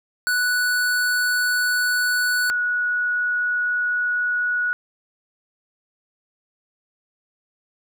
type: tone pair in turn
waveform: square / sine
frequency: 1480 / 1463 Hz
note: F#6 / F#6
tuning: 0 / -20 cents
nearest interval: unison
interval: 20 cents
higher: first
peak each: -19 dBFS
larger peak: neither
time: 0.27-2.5 / 2.5-4.73 s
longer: neither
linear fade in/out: 0 ms
effects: none